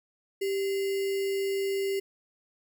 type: tone with sample-and-hold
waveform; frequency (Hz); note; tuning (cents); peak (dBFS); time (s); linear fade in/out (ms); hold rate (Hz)
sine; 392; G4; 0; -26; 0.41-2; 10; 2450
effects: none